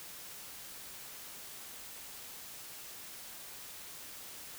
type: silence
effects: white hiss -48 dBFS RMS until 4.58 s